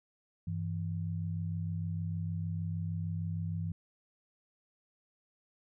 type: tone pair together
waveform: sine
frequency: 97.6 / 164.14 Hz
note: G2 / E3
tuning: -7 / -7 cents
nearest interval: major sixth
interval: 900 cents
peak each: -35 / -36 dBFS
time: 0.47-3.72 s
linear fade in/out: 5 ms
effects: none